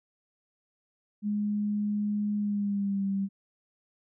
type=tone with pitch glide; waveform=sine; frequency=207.7 to 196.04 Hz; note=G#3 to G3; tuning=0 to 0 cents; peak=-26 dBFS; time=1.22-3.29 s; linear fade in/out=50 ms; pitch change=-100 cents; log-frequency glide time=2.37-3.05 s; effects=none